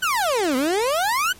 30% pulse exponential two-way sweep, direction down then up, 1554 to 246.9 to 1554 Hz, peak -16 dBFS, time 0.02-1.33 s, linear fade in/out 10 ms, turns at 0.56 s, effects pink hiss -47 dBFS RMS until 1.39 s + MP3 64 kbps

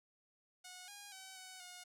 5% pulse tone with pitch steps, 730 / 815 / 761 / 748 / 721 Hz, F#5 / G#5 / F#5 / F#5 / F#5, -24 / -33 / +48 / +19 / -45 cents, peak -39 dBFS, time 0.64-1.84 s, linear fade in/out 10 ms, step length 240 ms, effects none

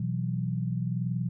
sine chord, B suspended fourth, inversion none, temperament just, 123.47 / 164.63 / 185.21 Hz, B2 / E3 / F#3, 0 / -2 / +2 cents, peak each -30 / -32 / -33 dBFS, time 0-1.29 s, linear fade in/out 5 ms, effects none

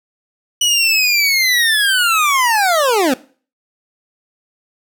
25% pulse linear sweep, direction down, 2960 to 240 Hz, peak -8 dBFS, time 0.61-3.14 s, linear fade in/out 5 ms, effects noise-tail reverb RT60 0.4 s tail -19 dB re dry

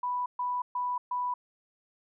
sine tone bursts, 987.8 Hz, B5, in tune, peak -28 dBFS, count 4, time 0.03-1.34 s, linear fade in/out 5 ms, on 230 ms, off 130 ms, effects none

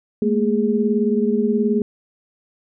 sine tone cluster, 212 / 230.7 / 414.2 Hz, G#3 / A#3 / G#4, +36 / -18 / -5 cents, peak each -20 dBFS, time 0.22-1.82 s, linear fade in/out 2 ms, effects none

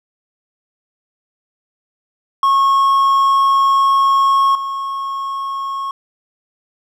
triangle tone with level steps, 1093 Hz, C#6, 25 cents flat, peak -8 / -18 dBFS, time 2.43-5.91 s, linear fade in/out 2 ms, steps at 4.55 s, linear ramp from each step 2 ms, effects none

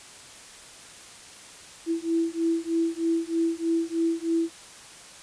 sine beating tone pair, 329.6 / 332.8 Hz, E4 / E4, 0 / +17 cents, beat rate 3.2 Hz, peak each -26 dBFS, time 1.86-4.5 s, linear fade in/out 50 ms, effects white hiss -46 dBFS RMS until 5.22 s + resampled to 22050 Hz

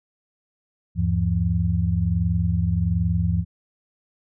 sine tone cluster, 79.2 / 100.5 / 170.4 Hz, D#2 / G2 / F3, +31 / +44 / -42 cents, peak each -23 dBFS, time 0.95-3.45 s, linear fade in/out 50 ms, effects none

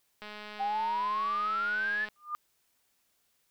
click train, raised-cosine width 0.3 ms, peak -28 dBFS, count 393, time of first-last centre 0.22-2.087 s, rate 210 Hz
sine exponential sweep, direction up, 784 to 1760 Hz, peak -28 dBFS, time 0.59-2.06 s, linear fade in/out 20 ms
sine tone with exponential growth, 1207 Hz, D6, 47 cents sharp, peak -28 dBFS, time 2.16-2.35 s, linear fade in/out 0 ms, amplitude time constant 41 ms
effects white hiss -73 dBFS RMS until 3.5 s

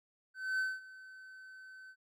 triangle tone with ADSR envelope, 1527 Hz, G6, 46 cents flat, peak -28 dBFS, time 0.34-1.96 s, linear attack 250 ms, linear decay 210 ms, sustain -20 dB, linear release 62 ms, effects none

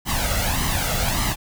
pink noise with flanger, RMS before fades -22 dBFS, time 0.05-1.36 s, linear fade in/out 50 ms, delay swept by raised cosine 0.98 to 1.49 ms, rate 1.7 Hz, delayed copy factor +0.7, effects none

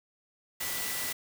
sine tone in noise, 1975.5 Hz, B6, in tune, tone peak -41 dBFS, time 0.6-1.13 s, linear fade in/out 10 ms, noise white, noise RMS -34 dBFS, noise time 0.6-1.13 s, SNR -10 dB, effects none

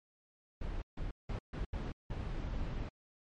brown noise bursts at uneven times, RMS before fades -38 dBFS, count 6, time 0.61-0.82 / 0.97-1.11 / 1.29-1.39 / 1.53-1.65 / 1.73-1.92 / 2.1-2.89 s, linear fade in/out 5 ms, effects low-pass 4000 Hz 12 dB/octave + MP3 48 kbps

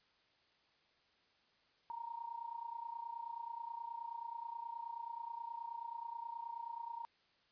sine tone with amplitude modulation, 932 Hz, A#5, 1 cent flat, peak -39 dBFS, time 1.9-7.05 s, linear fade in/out 0 ms, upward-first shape sine, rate 29.4 Hz, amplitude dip 80%, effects white hiss -73 dBFS RMS until 7.51 s + resampled to 11025 Hz

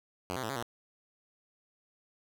5% pulse tone with pitch steps, 90.7 / 129.6 / 110 / 137.3 / 118.2 Hz, F#2 / C3 / A2 / C#3 / A#2, -34 / -16 / 0 / -16 / +24 cents, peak -23 dBFS, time 0.3-0.625 s, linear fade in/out 0 ms, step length 65 ms, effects none

